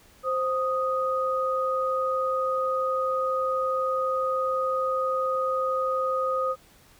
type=tone pair together; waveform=sine; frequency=523.3 / 1244.6 Hz; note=C5 / D#6; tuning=0 / 0 cents; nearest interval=octave + minor third; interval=1500 cents; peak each=-26 dBFS; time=0.23-6.56 s; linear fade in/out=50 ms; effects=pink hiss -56 dBFS RMS until 6.99 s